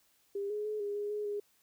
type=tone with pitch steps; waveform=sine; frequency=400.5 / 419.4 / 426.1 / 407.9 / 412.5 / 418.9 / 411.3 Hz; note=G4 / G#4 / G#4 / G#4 / G#4 / G#4 / G#4; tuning=+37 / +17 / +44 / -31 / -12 / +15 / -17 cents; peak=-33 dBFS; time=0.35-1.4 s; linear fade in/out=5 ms; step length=150 ms; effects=white hiss -70 dBFS RMS until 1.62 s